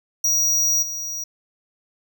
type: tone with level steps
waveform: square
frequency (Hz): 5760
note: F#8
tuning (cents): -47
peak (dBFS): -17 / -27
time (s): 0.24-1.24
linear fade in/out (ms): 5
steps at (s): 0.82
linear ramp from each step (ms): 10
effects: none